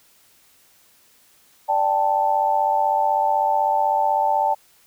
sine chord, D suspended fourth, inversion none, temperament equal, 587.3 / 784 / 880 Hz, D5 / G5 / A5, 0 / 0 / 0 cents, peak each -25 / -21 / -19 dBFS, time 1.68-4.55 s, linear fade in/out 20 ms, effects white hiss -56 dBFS RMS until 4.86 s

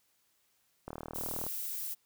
click train, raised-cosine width 1 ms, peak -26 dBFS, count 24, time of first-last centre 0.88-1.465 s, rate 39.3 Hz
violet noise, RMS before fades -38 dBFS, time 1.14-1.95 s, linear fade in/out 20 ms
effects white hiss -73 dBFS RMS until 2.05 s

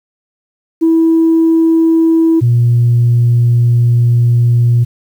sine tone pair in turn, 326.7 / 119.37 Hz, E4 / A#2, -15 / +42 cents, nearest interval octave + perfect fourth, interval 1743 cents, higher first, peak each -5 dBFS, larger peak neither, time 0.81-2.41 / 2.41-4.85 s, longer second, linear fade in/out 20 ms, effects tanh soft clip ceiling -3 dBFS + 7-bit

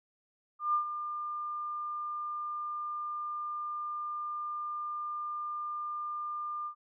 sine tone with ADSR envelope, 1200 Hz, D6, 37 cents sharp, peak -24 dBFS, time 0.59-6.75 s, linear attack 150 ms, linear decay 100 ms, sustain -10 dB, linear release 87 ms, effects none

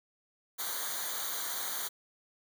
white noise with comb filter, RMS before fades -36 dBFS, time 0.58-1.89 s, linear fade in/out 20 ms, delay 0.38 ms, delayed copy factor -1, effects none

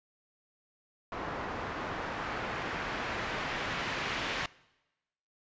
white noise with low-pass filter sweep, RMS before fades -36 dBFS, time 1.12-4.46 s, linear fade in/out 2 ms, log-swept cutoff 1100 to 2600 Hz, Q 0.93, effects noise-tail reverb RT60 1.0 s tail -22 dB re dry + resampled to 16000 Hz

